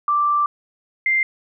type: tone pair in turn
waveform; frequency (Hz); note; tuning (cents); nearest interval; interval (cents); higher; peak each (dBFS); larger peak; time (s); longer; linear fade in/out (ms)
sine; 1174.7 / 2093; D6 / C7; 0 / 0; minor seventh; 1000; second; -15; neither; 0.08-0.46 / 1.06-1.23; first; 2
effects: none